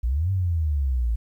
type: exponential two-way sweep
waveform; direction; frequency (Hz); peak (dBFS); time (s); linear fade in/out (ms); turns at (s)
sine; up then down; 55 to 98 to 55; -20; 0.03-1.16; 10; 0.31
effects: 10-bit